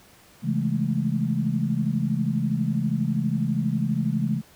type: chord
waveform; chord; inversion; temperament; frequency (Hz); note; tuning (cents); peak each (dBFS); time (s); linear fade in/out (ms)
sine; A major seventh; first; equal with one note detuned; 135.19 / 164.81 / 207.7 / 220; C#3 / E3 / G#3 / A3; -43 / 0 / 0 / 0; -27; 0.42-4.42; 50
effects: pink hiss -53 dBFS RMS until 4.55 s + high-pass 60 Hz 12 dB/octave